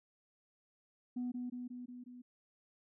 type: tone with echo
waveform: sine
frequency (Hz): 246.9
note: B3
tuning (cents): 0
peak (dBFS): -34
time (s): 1.16-1.32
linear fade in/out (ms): 10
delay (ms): 180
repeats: 5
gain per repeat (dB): -3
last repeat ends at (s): 2.22
effects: tanh soft clip ceiling -33 dBFS